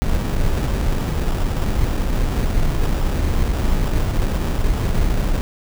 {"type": "noise with sample-and-hold", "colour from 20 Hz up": "brown", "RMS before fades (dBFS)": -18, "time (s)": [0.02, 5.41], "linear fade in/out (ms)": 0, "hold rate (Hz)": 2100, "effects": []}